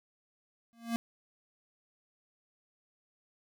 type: tone with exponential growth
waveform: square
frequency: 231.9 Hz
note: A#3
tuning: 9 cents flat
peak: -27 dBFS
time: 0.73-0.96 s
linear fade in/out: 0 ms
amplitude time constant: 50 ms
effects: none